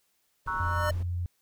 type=tone with exponential growth; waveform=square; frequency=603 Hz; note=D5; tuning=46 cents sharp; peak=-27 dBFS; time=0.45-0.91 s; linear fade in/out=5 ms; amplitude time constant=100 ms
type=noise; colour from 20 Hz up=brown; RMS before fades=-41 dBFS; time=0.46-1.03 s; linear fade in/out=5 ms
type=chord; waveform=sine; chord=F# dominant seventh; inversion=first; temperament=equal with one note detuned; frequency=939.4 / 1108.7 / 1318.5 / 1480 Hz; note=A#5 / C#6 / E6 / F#6; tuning=+13 / 0 / 0 / 0 cents; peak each=-34 dBFS; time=0.47-0.9 s; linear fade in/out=10 ms
type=tone with vibrato; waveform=sine; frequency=87.9 Hz; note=F2; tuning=12 cents sharp; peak=-28 dBFS; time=0.6-1.26 s; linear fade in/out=0 ms; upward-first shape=sine; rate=12 Hz; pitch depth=10 cents each way
effects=white hiss -72 dBFS RMS until 1.41 s